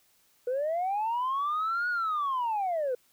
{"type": "linear two-way sweep", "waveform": "sine", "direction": "up then down", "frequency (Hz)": [480, 1466, 480], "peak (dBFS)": -25, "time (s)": [0.47, 2.95], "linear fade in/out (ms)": 5, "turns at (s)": 1.89, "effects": ["tanh soft clip ceiling -24 dBFS", "white hiss -66 dBFS RMS until 3.12 s"]}